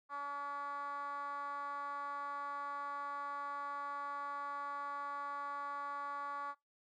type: tone with band-pass filter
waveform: 10% pulse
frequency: 284.5 Hz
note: C#4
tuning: 45 cents sharp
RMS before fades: -42 dBFS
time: 0.09-6.55 s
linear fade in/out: 50 ms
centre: 1100 Hz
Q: 4.7
effects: noise-tail reverb RT60 0.2 s tail -25 dB re dry